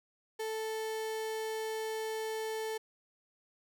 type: tone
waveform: 35% pulse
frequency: 440 Hz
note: A4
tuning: in tune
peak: -33 dBFS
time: 0.39-2.78 s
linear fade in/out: 10 ms
effects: none